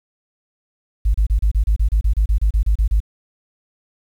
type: tone bursts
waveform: sine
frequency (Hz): 51.91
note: G#1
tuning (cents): 0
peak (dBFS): -11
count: 16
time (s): 1.05-3.003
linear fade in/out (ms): 10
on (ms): 93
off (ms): 31
effects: tanh soft clip ceiling -8 dBFS + 8-bit